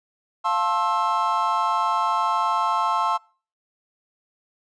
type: chord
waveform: triangle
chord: F major seventh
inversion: none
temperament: equal with one note detuned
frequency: 698.5 / 880 / 1066.6 / 1318.5 Hz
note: F5 / A5 / C6 / E6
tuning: 0 / 0 / +33 / 0 cents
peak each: -27 / -23 / -21 / -24 dBFS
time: 0.44-3.18 s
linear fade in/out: 20 ms
effects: noise-tail reverb RT60 0.4 s tail -25 dB re dry + resampled to 22050 Hz